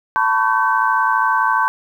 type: tone cluster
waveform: sine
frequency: 890 / 1005 / 1117 / 1536 Hz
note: A5 / B5 / C#6 / G6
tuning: +20 / +30 / +13 / -36 cents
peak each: -19 dBFS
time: 0.16-1.68 s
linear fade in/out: 0 ms
effects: 8-bit